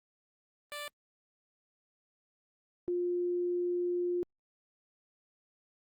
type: tone pair in turn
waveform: 10% pulse / sine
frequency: 587.3 / 353.3 Hz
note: D5 / F4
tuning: 0 / +20 cents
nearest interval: major sixth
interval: 880 cents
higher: first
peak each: -31 / -29 dBFS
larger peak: second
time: 0.72-0.88 / 2.88-4.23 s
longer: second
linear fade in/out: 0 ms
effects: Opus 24 kbps